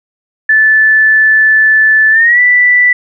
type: tone with pitch glide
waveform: sine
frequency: 1748 to 1973.4 Hz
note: A6 to B6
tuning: -12 to -2 cents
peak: -4 dBFS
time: 0.49-2.93 s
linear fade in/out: 5 ms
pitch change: +210 cents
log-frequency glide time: 2.11-2.4 s
effects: none